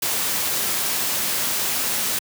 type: noise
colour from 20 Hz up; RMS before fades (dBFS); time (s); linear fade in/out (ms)
white; -23; 0.02-2.19; 5
effects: high-pass 100 Hz 12 dB/octave